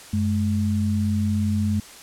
sine tone pair together, 94.8 / 211.8 Hz, F#2 / G#3, +43 / +34 cents, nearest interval octave + major second, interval 1391 cents, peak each -22 dBFS, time 0.13-1.8 s, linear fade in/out 5 ms, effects white hiss -43 dBFS RMS until 2.02 s + low-pass 10000 Hz 12 dB/octave

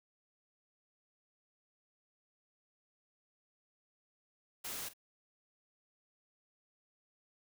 white noise with echo, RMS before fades -42 dBFS, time 4.64-4.89 s, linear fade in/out 10 ms, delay 46 ms, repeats 1, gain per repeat -15 dB, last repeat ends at 4.936 s, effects none

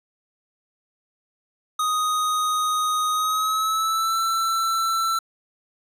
square tone with pitch glide, 1247 to 1336.5 Hz, D#6 to E6, +3 to +23 cents, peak -21 dBFS, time 1.79-5.19 s, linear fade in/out 5 ms, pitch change +120 cents, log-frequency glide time 3.11-4.18 s, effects resampled to 32000 Hz

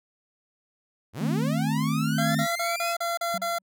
sawtooth linear sweep, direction up, 75 to 2621 Hz, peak -28 dBFS, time 1.13-2.95 s, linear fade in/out 50 ms
sine chord, A diminished, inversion second, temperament equal, 155.56 / 220 / 261.6 Hz, Eb3 / A3 / C4, 0 / 0 / 0 cents, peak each -26 / -27 / -30 dBFS, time 1.19-2.47 s, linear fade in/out 50 ms
25% pulse tone bursts, 683 Hz, F5, 39 cents flat, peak -22 dBFS, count 7, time 2.18-3.586 s, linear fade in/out 5 ms, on 170 ms, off 36 ms
triangle tone with exponential decay, 189.4 Hz, F#3, 41 cents sharp, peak -30 dBFS, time 3.34-3.62 s, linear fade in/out 2 ms, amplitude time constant 59 ms
effects none

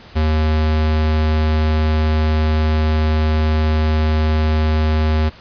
square tone, 77.8 Hz, D#2, in tune, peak -14 dBFS, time 0.15-5.3 s, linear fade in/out 20 ms, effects pink hiss -41 dBFS RMS until 5.4 s + resampled to 11025 Hz

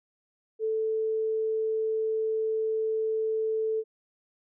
sine tone, 440 Hz, A4, in tune, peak -25 dBFS, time 0.59-3.84 s, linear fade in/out 50 ms, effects none

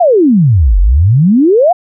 sine exponential two-way sweep, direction down then up, 750 to 42.49 to 750 Hz, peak -4 dBFS, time 0-1.73 s, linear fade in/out 10 ms, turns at 0.79 s, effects none

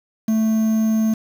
triangle tone with quantisation, 220.1 Hz, A3, 1 cent sharp, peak -13 dBFS, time 0.28-1.14 s, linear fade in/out 5 ms, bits 6, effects none

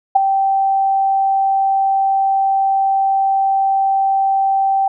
sine tone with ADSR envelope, 779 Hz, G5, 11 cents flat, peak -4 dBFS, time 0.15-4.88 s, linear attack 11 ms, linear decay 12 ms, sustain -8 dB, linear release 4 ms, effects none

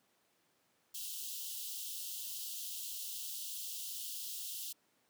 white high-pass noise, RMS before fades -43 dBFS, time 0.94-4.73 s, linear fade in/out 10 ms, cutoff 2800 Hz, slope 96 dB/octave, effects pink hiss -74 dBFS RMS until 5.09 s + high-pass 200 Hz 12 dB/octave

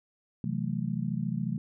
sine chord, F# half-diminished seventh, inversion second, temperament equal with one note detuned, 130.81 / 164.81 / 185 / 219.1 Hz, C3 / E3 / F#3 / A3, 0 / 0 / 0 / -7 cents, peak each -34 dBFS, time 0.44-1.58 s, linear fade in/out 2 ms, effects none

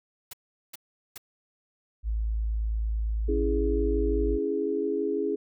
white noise bursts, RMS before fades -40 dBFS, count 3, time 0.31-1.179 s, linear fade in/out 5 ms, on 23 ms, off 400 ms
sine tone, 54.5 Hz, A1, 16 cents flat, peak -25 dBFS, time 2.03-4.39 s, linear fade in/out 50 ms
sine chord, C# minor, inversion none, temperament equal, 277.2 / 329.6 / 415.3 Hz, C#4 / E4 / G#4, 0 / 0 / 0 cents, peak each -32 / -31 / -27 dBFS, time 3.28-5.36 s, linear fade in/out 10 ms
effects none

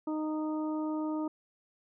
harmonic tone, 309 Hz, D#4, 12 cents flat, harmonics 1 / 2 / 3 / 4, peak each -31 / -41 / -42 / -46 dBFS, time 0.07-1.28 s, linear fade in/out 5 ms, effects none

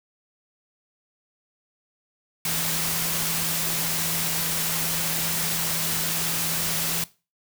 sine tone in noise, 164.81 Hz, E3, in tune, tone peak -35 dBFS, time 2.45-7.04 s, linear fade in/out 2 ms, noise white, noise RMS -26 dBFS, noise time 2.45-7.04 s, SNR -12 dB, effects noise-tail reverb RT60 0.3 s tail -19 dB re dry

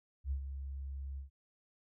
sine tone with ADSR envelope, 68.3 Hz, C#2, 25 cents flat, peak -31 dBFS, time 0.24-1.3 s, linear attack 71 ms, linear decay 89 ms, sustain -8 dB, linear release 120 ms, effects none

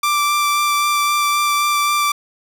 sawtooth tone with vibrato, 1174.7 Hz, D6, in tune, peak -11 dBFS, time 0.03-2.12 s, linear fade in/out 5 ms, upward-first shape sine, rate 3.8 Hz, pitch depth 10 cents each way, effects none

